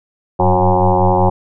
sine tone with frequency modulation, 456.1 Hz, A#4, 38 cents flat, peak -9 dBFS, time 0.39-1.3 s, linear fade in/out 10 ms, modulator 90.7 Hz, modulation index 5.3, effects none

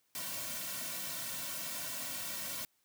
white noise with comb filter, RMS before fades -40 dBFS, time 0.15-2.65 s, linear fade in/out 2 ms, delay 2.4 ms, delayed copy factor -1, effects white hiss -75 dBFS RMS until 2.84 s + high-pass 60 Hz 12 dB/octave

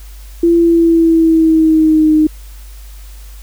sine tone with pitch glide, 338.8 to 308.9 Hz, E4 to D#4, +48 to -12 cents, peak -6 dBFS, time 0.43-2.27 s, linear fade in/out 5 ms, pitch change -160 cents, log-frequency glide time 0.57-2.14 s, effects added 50 Hz sine -30 dBFS peak until 3.42 s + white hiss -43 dBFS RMS until 3.42 s

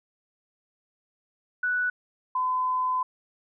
sine tone pair in turn, 1480 / 1016.1 Hz, F#6 / B5, 0 / +49 cents, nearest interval perfect fifth, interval 651 cents, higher first, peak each -23 dBFS, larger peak neither, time 1.63-1.9 / 2.35-3.03 s, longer second, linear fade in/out 5 ms, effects none

